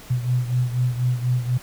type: beating tone pair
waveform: sine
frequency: 123.47 / 127.57 Hz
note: B2 / C3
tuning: 0 / -43 cents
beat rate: 4.1 Hz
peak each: -20 / -25 dBFS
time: 0.1-1.58 s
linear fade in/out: 10 ms
effects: pink hiss -43 dBFS RMS until 1.62 s